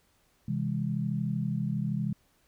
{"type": "chord", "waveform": "sine", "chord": "C augmented", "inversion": "none", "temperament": "just", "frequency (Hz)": [130.81, 163.52, 204.4], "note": ["C3", "E3", "G#3"], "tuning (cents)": [0, -14, -27], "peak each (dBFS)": -32, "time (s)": [0.48, 2.13], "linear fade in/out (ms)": 5, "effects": ["pink hiss -68 dBFS RMS until 2.47 s"]}